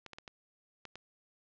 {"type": "clicks", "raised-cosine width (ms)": 0.2, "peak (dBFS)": -28, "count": 6, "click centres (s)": [0.063, 0.133, 0.185, 0.278, 0.853, 0.956], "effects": ["low-pass 5000 Hz 12 dB/octave"]}